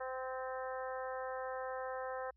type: harmonic tone with a mistuned harmonic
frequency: 258.9 Hz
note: C4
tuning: 18 cents flat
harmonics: 2 / 3 / 4 / 5 / 6 / 7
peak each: -41 / -45 / -47 / -49 / -51 / -52 dBFS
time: 0-2.31 s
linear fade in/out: 10 ms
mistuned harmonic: 6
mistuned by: +17 cents
effects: added 60 Hz sine -67 dBFS peak until 2.36 s